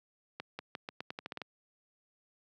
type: accelerating click train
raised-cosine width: 0.3 ms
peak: -23 dBFS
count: 11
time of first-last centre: 0.4-1.417 s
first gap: 190 ms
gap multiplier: 0.85
effects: high-pass 150 Hz 12 dB/octave